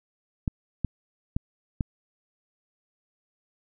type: clicks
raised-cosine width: 5 ms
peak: -13 dBFS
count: 4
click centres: 0.478 / 0.847 / 1.365 / 1.808 s
effects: none